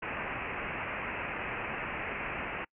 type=low-pass noise; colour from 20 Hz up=white; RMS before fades=-37 dBFS; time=0.02-2.65 s; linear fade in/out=10 ms; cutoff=2700 Hz; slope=96 dB/octave; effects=noise-tail reverb RT60 0.1 s tail -26 dB re dry